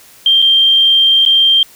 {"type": "tone with dropouts", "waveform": "sine", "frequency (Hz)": 3171, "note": "G7", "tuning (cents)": 19, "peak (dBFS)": -6, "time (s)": [0.26, 1.63], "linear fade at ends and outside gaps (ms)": 2, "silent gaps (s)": [[0.419, 0.423], [1.252, 1.261]], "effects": ["white hiss -42 dBFS RMS until 1.75 s"]}